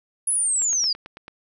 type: linear sweep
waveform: sine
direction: down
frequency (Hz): 10548 to 4699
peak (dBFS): -19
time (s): 0.27-0.93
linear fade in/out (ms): 5
type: click train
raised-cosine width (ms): 0.3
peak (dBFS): -23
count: 7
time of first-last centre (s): 0.62-1.281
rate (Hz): 9.08
effects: none